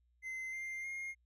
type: tone with pitch steps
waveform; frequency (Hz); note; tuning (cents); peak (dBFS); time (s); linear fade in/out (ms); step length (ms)
triangle; 2063 / 2098 / 2133; C7 / C7 / C7; -25 / +4 / +33; -38; 0.22-1.15; 50; 310
effects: added 60 Hz sine -70 dBFS peak until 1.25 s